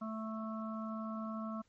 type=harmonic tone; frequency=220 Hz; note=A3; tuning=in tune; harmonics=1 / 3 / 5 / 6; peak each=-39 / -47 / -46 / -48 dBFS; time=0.01-1.62 s; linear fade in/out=10 ms; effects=pink hiss -74 dBFS RMS until 1.68 s + MP3 32 kbps